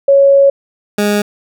sine / 20% pulse tone pair in turn, 554.4 / 206.7 Hz, C#5 / G#3, 0 / -8 cents, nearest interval octave + perfect fourth, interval 1708 cents, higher first, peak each -4 / -6 dBFS, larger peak first, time 0.08-0.5 / 0.98-1.22 s, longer first, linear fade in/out 5 ms, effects none

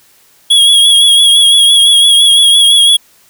square tone with vibrato, 3322 Hz, G#7, in tune, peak -4 dBFS, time 0.5-2.97 s, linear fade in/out 10 ms, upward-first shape triangle, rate 5.9 Hz, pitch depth 46 cents each way, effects white hiss -47 dBFS RMS until 3.29 s

